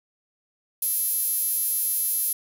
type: tone with high-pass filter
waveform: 5% pulse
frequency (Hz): 446.5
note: A4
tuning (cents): +25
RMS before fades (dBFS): -25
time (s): 0.82-2.33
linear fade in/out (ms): 5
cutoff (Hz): 11000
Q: 4.7
effects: none